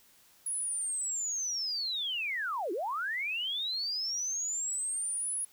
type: linear two-way sweep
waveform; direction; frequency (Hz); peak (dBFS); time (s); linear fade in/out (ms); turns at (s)
sine; down then up; 10548 to 320.3 to 10548; -31; 0.46-5.45; 5; 2.72
effects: white hiss -62 dBFS RMS until 5.52 s